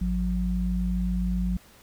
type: tone pair together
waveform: sine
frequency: 53.81 / 181.1 Hz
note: A1 / F#3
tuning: -38 / -37 cents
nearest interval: octave + major sixth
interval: 2101 cents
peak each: -26 dBFS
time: 0.01-1.57 s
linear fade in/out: 5 ms
effects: pink hiss -54 dBFS RMS until 1.82 s